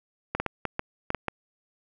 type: clicks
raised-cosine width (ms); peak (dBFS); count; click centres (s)
0.5; -12; 8; 0.35 / 0.4 / 0.463 / 0.653 / 0.794 / 1.104 / 1.147 / 1.283
effects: none